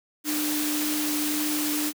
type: tone in noise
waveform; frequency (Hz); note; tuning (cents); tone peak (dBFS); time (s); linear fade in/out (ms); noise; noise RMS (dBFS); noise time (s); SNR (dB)
sine; 300.3; D4; +39; -26; 0.24-1.93; 50; white; -29; 0.24-1.93; 0
effects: high-pass 200 Hz 12 dB/octave